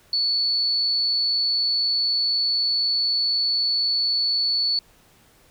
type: tone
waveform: sine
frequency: 4442 Hz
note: C#8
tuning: 3 cents sharp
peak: -19 dBFS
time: 0.13-4.79 s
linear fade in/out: 2 ms
effects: pink hiss -56 dBFS RMS until 5.5 s